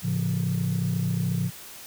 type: chord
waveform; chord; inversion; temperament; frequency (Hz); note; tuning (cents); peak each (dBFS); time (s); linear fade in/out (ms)
sine; A augmented; none; equal with one note detuned; 110 / 138.59 / 172.41; A2 / C#3 / E#3; 0 / 0 / -22; -27 / -27 / -25; 0.02-1.51; 50
effects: tanh soft clip ceiling -18 dBFS + white hiss -43 dBFS RMS until 1.86 s